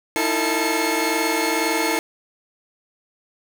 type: tone cluster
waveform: sawtooth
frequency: 314 / 335.9 / 453.2 / 869 / 2170 Hz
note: D#4 / E4 / A#4 / A5 / C#7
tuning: +16 / +33 / -49 / -22 / -37 cents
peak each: -22 dBFS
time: 0.16-1.99 s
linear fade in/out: 0 ms
effects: none